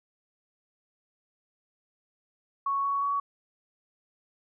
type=tone with pitch steps; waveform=sine; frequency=1109 / 1117.4 / 1125.8 Hz; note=C#6 / C#6 / C#6; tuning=0 / +13 / +26 cents; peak=-25 dBFS; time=2.66-3.2 s; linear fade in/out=5 ms; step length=180 ms; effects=none